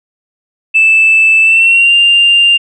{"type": "tone with pitch glide", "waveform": "sine", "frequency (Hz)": [2636, 2793], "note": ["E7", "F7"], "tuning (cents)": [-1, -1], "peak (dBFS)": -3, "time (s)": [0.74, 2.58], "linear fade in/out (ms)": 20, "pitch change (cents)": 100, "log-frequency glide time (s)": [1.42, 1.94], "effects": ["tanh soft clip ceiling 0 dBFS"]}